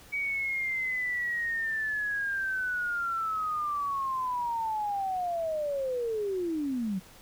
sine linear sweep, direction down, 2273 to 179.1 Hz, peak -28 dBFS, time 0.12-7 s, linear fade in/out 20 ms, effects pink hiss -53 dBFS RMS until 7.21 s

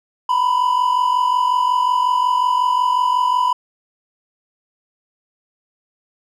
triangle tone pair together, 954.5 / 1000 Hz, A#5 / B5, +41 / +21 cents, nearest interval minor second, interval 80 cents, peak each -19 / -13 dBFS, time 0.29-3.53 s, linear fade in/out 5 ms, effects none

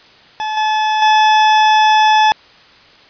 40% pulse tone with level steps, 862 Hz, A5, 36 cents flat, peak -17 / -12 / -7 dBFS, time 0.4-2.32 s, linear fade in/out 0 ms, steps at 0.57 / 1.02 s, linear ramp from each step 2 ms, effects white hiss -44 dBFS RMS until 3.09 s + resampled to 11025 Hz

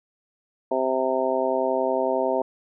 harmonic tone, 130.81 Hz, C3, in tune, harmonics 2 / 3 / 4 / 5 / 6 / 7, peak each -31 / -27 / -26 / -25 / -34 / -29 dBFS, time 0.71-2.42 s, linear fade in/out 5 ms, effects none

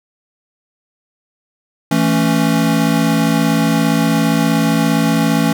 square chord, A major, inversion second, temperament equal, 164.81 / 220 / 277.2 Hz, E3 / A3 / C#4, 0 / 0 / 0 cents, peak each -17 dBFS, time 1.91-5.53 s, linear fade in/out 5 ms, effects none

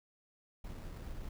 brown noise with sample-and-hold, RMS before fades -44 dBFS, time 0.64-1.29 s, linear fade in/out 5 ms, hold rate 3150 Hz, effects none

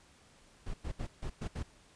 brown noise bursts at uneven times, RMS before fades -37 dBFS, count 6, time 0.66-0.74 / 0.84-0.92 / 0.99-1.07 / 1.22-1.3 / 1.41-1.48 / 1.55-1.63 s, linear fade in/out 10 ms, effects pink hiss -62 dBFS RMS until 1.95 s + resampled to 22050 Hz

